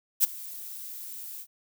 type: noise with ADSR envelope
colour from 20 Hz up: violet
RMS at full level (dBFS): -18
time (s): 0.2-1.47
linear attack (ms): 38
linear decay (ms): 15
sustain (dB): -22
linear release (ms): 68
effects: none